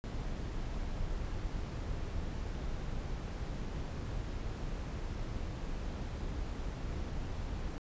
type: noise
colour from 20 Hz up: brown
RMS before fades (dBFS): -38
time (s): 0.04-7.78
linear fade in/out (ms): 0
effects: resampled to 16000 Hz